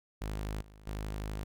sawtooth tone with level steps, 52 Hz, G#1, 3 cents sharp, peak -31 / -49 / -32 dBFS, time 0.21-1.44 s, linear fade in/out 10 ms, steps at 0.61 / 0.87 s, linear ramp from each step 5 ms, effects none

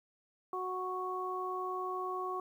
harmonic tone, 369.1 Hz, F#4, 4 cents flat, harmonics 1 / 2 / 3, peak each -39 / -42 / -37 dBFS, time 0.53-2.4 s, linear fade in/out 2 ms, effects 11-bit

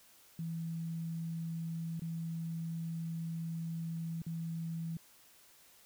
sine tone with dropouts, 164.81 Hz, E3, in tune, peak -36 dBFS, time 0.39-4.97 s, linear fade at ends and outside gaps 2 ms, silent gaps 1.996-2.019 / 4.219-4.265 s, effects white hiss -62 dBFS RMS until 5.85 s

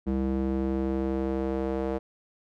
square tone with band-pass filter sweep, 66.1 Hz, C2, 18 cents sharp, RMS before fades -28 dBFS, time 0.06-1.99 s, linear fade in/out 20 ms, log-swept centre 260 to 480 Hz, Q 1.7, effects none

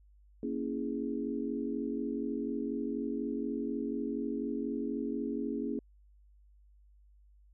sine chord, A# half-diminished seventh, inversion none, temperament equal, 233.1 / 277.2 / 329.6 / 415.3 Hz, A#3 / C#4 / E4 / G#4, 0 / 0 / 0 / 0 cents, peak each -37 / -36 / -40 / -39 dBFS, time 0.43-5.79 s, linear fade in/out 2 ms, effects added 50 Hz sine -58 dBFS peak until 7.53 s

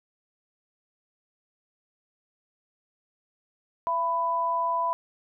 sine tone pair together, 673.5 / 995 Hz, E5 / B5, +37 / +13 cents, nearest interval perfect fifth, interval 676 cents, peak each -31 / -24 dBFS, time 3.87-4.93 s, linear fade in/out 0 ms, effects none

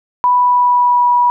sine tone with pitch glide, 987.8 to 973.1 Hz, B5 to B5, 0 to -26 cents, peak -8 dBFS, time 0.24-1.3 s, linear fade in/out 0 ms, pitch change -26 cents, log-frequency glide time 0.34-1.1 s, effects none

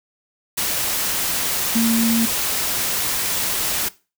sine tone in noise, 228.7 Hz, A#3, 33 cents flat, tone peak -15 dBFS, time 1.75-2.26 s, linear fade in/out 10 ms, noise white, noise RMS -22 dBFS, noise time 0.57-3.89 s, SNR +4 dB, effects noise-tail reverb RT60 0.3 s tail -19 dB re dry

